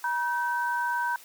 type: tone pair together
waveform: sine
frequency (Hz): 959 / 1541.3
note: A#5 / G6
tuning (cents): +49 / -30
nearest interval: minor sixth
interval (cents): 821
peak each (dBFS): -27 / -29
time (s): 0.04-1.16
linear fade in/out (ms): 2
effects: white hiss -50 dBFS RMS until 1.24 s + high-pass 400 Hz 12 dB/octave